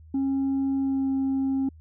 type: tone with pitch glide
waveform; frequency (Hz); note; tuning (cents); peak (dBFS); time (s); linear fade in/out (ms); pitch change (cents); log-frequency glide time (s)
sine; 271.4 to 268.7; C#4 to C4; -36 to +46; -20; 0.14-1.69; 5; -18; 0.77-1.09
effects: tanh soft clip ceiling -21 dBFS + added 79 Hz sine -46 dBFS peak until 1.8 s